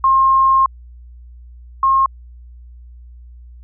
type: tone pair in turn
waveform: sine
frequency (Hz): 1067 / 1073.8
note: C6 / C6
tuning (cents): +34 / +45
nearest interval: unison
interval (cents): 11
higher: second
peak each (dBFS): -9 / -10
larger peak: first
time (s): 0.04-0.66 / 1.83-2.06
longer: first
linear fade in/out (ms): 2
effects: added 60 Hz sine -36 dBFS peak until 3.63 s